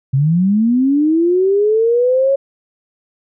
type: linear sweep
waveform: sine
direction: up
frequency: 128.5 to 555 Hz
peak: -10 dBFS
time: 0.13-2.36 s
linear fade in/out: 10 ms
effects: none